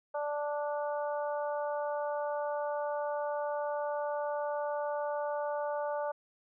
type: harmonic tone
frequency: 293.3 Hz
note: D4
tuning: 2 cents flat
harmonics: 2 / 3 / 4 / 5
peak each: -33 / -37 / -43 / -46 dBFS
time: 0.14-6.12 s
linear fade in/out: 10 ms
effects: none